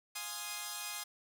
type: chord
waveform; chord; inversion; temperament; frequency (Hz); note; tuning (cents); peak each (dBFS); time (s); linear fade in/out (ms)
5% pulse; F minor seventh; none; equal; 698.5 / 830.6 / 1046.5 / 1244.5; F5 / Ab5 / C6 / Eb6; 0 / 0 / 0 / 0; -38 / -32 / -34 / -32; 0.15-1.04; 10
effects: none